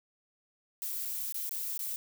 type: noise with dropouts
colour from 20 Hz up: violet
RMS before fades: -36 dBFS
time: 0.82-1.96 s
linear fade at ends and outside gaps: 0 ms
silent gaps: 1.051-1.055 / 1.324-1.344 / 1.493-1.51 / 1.777-1.792 s
effects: none